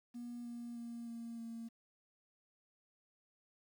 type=tone with pitch steps; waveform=triangle; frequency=240.2 / 237.4 / 234.7 / 232 / 229.4 Hz; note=B3 / A#3 / A#3 / A#3 / A#3; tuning=-48 / +32 / +12 / -8 / -28 cents; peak=-40 dBFS; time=0.14-1.69 s; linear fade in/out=20 ms; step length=310 ms; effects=tanh soft clip ceiling -40 dBFS + 11-bit